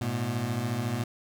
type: beating tone pair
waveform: 25% pulse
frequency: 107 / 121 Hz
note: A2 / B2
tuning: -48 / -35 cents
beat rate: 14 Hz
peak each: -29 / -26 dBFS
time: 0.01-1.04 s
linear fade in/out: 5 ms
effects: none